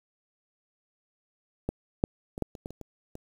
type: clicks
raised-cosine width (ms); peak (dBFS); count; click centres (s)
2; -15 / -9 / -23 / -14 / -29 / -22 / -29 / -28 / -27; 9; 1.69 / 2.039 / 2.379 / 2.423 / 2.552 / 2.659 / 2.706 / 2.813 / 3.154
effects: 8-bit